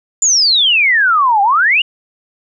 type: exponential two-way sweep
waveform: sine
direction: down then up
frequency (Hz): 7230 to 775 to 2960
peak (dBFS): -8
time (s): 0.22-1.82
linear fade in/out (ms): 5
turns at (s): 1.42
effects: none